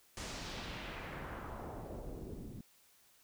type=noise with low-pass filter sweep; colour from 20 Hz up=pink; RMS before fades=-45 dBFS; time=0.17-2.61 s; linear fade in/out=2 ms; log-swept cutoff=7800 to 230 Hz; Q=1.4; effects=white hiss -67 dBFS RMS until 3.23 s